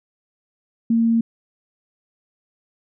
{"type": "tone", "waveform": "sine", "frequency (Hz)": 229.2, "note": "A#3", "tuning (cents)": -29, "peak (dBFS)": -14, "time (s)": [0.9, 1.21], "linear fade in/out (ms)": 5, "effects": []}